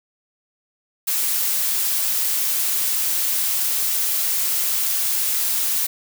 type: noise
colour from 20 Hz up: blue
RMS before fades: -21 dBFS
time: 1.07-5.87 s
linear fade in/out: 10 ms
effects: none